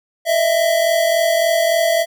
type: tone pair together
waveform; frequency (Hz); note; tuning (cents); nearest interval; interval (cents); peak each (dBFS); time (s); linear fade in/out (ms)
square; 622.3 / 665.8; D#5 / E5; 0 / +17; minor second; 117; -21 / -15; 0.25-2.06; 50
effects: none